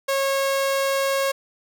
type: tone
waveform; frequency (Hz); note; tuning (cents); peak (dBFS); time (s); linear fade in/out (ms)
sawtooth; 546; C#5; -26; -16; 0.08-1.32; 10
effects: none